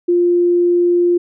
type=tone; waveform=sine; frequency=350 Hz; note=F4; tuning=4 cents sharp; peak=-10 dBFS; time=0.08-1.18 s; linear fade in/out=10 ms; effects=none